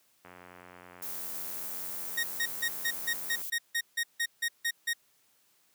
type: click train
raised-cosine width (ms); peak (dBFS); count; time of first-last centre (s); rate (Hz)
0.5; -34; 284; 0.25-3.416; 89.4
type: noise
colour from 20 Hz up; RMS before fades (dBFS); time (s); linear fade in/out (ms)
violet; -38; 1.02-3.5; 5
type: tone bursts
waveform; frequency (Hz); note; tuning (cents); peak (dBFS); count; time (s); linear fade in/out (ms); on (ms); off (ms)
sawtooth; 1864.7; A#6; 0; -24; 13; 2.17-4.935; 10; 65; 160
effects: white hiss -68 dBFS RMS until 5.74 s + high-pass 100 Hz 12 dB/octave